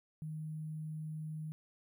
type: tone with sample-and-hold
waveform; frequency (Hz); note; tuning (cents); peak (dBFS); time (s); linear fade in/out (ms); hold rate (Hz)
sine; 155.56; D#3; 0; -39; 0.22-1.52; 0; 11025
effects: none